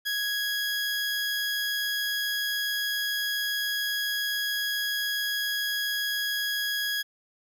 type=tone; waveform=20% pulse; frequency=1661.2 Hz; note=G#6; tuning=in tune; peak=-22 dBFS; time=0.05-7.03 s; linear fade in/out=20 ms; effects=none